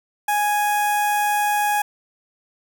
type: tone with notch filter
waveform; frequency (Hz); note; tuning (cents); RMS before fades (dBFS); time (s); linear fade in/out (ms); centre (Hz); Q
sawtooth; 830.6; G#5; 0; -20; 0.28-1.82; 5; 4300; 0.98
effects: none